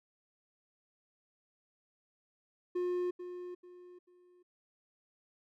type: tone with echo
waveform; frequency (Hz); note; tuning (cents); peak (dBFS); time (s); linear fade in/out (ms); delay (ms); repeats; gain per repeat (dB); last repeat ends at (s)
triangle; 357.7; F4; +41; -29; 2.75-3.11; 10; 440; 3; -10; 4.43
effects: none